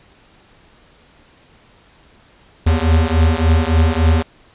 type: beating tone pair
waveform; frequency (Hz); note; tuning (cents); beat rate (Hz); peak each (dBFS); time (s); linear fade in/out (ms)
square; 78.8 / 82.3; D#2 / E2; +23 / -2; 3.5; -15; 2.66-4.23; 10
effects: pink hiss -50 dBFS RMS until 4.54 s + resampled to 8000 Hz